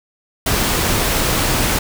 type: noise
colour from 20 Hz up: pink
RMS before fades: -17 dBFS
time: 0.46-1.79 s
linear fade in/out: 5 ms
effects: none